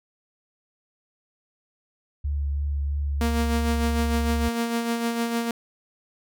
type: tone with vibrato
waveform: sine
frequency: 71.4 Hz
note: D2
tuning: 48 cents flat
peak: -23 dBFS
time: 2.24-4.49 s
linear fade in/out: 10 ms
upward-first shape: triangle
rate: 3 Hz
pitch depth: 22 cents each way
type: tone with tremolo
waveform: sawtooth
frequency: 233.1 Hz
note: A#3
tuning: in tune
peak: -18 dBFS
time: 3.21-5.51 s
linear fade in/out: 2 ms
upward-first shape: sine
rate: 6.6 Hz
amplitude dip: 45%
effects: none